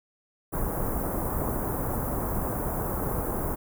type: band-stop noise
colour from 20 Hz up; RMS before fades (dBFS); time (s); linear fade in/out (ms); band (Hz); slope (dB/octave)
pink; -29; 0.52-3.56; 20; 1200 to 12000; 24
effects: none

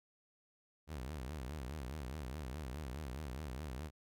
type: tone with vibrato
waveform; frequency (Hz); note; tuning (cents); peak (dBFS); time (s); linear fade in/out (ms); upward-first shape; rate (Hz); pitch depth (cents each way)
sawtooth; 69.3; C#2; 0; -38; 0.87-3.91; 50; sine; 4.8; 230
effects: none

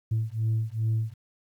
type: beating tone pair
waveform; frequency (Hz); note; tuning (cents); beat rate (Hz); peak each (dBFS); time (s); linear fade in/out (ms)
sine; 110 / 112.5; A2 / A2; 0 / +39; 2.5; -26; 0.11-1.14; 10
effects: tanh soft clip ceiling -20 dBFS + 10-bit

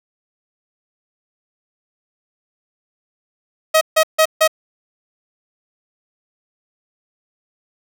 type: tone bursts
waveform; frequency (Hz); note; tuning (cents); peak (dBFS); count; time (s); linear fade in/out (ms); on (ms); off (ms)
sawtooth; 633; D#5; +30; -6; 4; 3.74-4.478; 10; 72; 150
effects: none

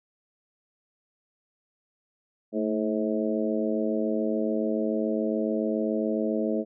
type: harmonic tone with a mistuned harmonic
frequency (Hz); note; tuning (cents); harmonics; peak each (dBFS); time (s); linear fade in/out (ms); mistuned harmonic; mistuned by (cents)
107.1; A2; -46; 2 / 3 / 4 / 5 / 6; -28 / -30 / -31 / -32 / -33; 2.52-6.65; 50; 2; +54
effects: none

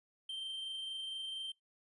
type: tone with amplitude modulation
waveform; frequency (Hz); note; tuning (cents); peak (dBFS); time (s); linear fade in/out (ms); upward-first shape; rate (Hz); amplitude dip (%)
triangle; 3136; G7; 0; -37; 0.29-1.52; 5; sine; 24.3; 25
effects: noise-tail reverb RT60 0.2 s tail -25 dB re dry + resampled to 24000 Hz

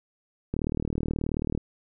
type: click train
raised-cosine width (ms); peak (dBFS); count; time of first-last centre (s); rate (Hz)
3; -15; 41; 0.54-1.576; 38.6
effects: none

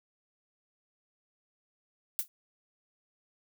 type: noise with exponential decay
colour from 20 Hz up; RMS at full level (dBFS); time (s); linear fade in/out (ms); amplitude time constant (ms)
violet; -26; 2.19-2.28; 0; 18
effects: none

